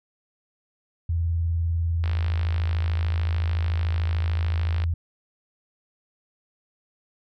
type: tone with vibrato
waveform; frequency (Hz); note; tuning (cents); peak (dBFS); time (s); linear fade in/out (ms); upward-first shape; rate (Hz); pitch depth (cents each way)
sine; 83.5; E2; +23; -21; 1.09-4.94; 5; sine; 20; 89
type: click train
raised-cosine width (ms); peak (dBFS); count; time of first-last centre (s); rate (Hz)
0.3; -19; 151; 2.04-4.839; 53.6
effects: none